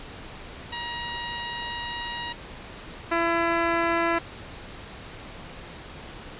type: tone pair in turn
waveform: 10% pulse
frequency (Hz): 950 / 335.9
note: A#5 / E4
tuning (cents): +33 / +33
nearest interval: octave + tritone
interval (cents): 1800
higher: first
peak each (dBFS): -21 / -13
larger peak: second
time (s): 0.72-2.33 / 3.11-4.19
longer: first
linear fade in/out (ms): 10
effects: pink hiss -41 dBFS RMS until 6.39 s + resampled to 8000 Hz